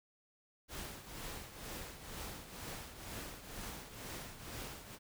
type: noise with tremolo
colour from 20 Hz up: pink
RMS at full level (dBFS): -44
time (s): 0.68-4.99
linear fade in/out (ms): 50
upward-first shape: triangle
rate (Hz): 2.1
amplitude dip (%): 70
effects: none